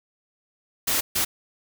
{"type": "noise bursts at uneven times", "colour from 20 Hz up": "white", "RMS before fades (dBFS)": -23, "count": 2, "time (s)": [[0.87, 1.01], [1.15, 1.25]], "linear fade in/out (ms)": 10, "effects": []}